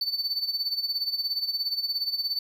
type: tone with tremolo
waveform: triangle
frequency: 4516 Hz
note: C#8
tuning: 31 cents sharp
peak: -22 dBFS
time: 0.01-2.39 s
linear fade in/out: 2 ms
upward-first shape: sine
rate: 17 Hz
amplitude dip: 75%
effects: none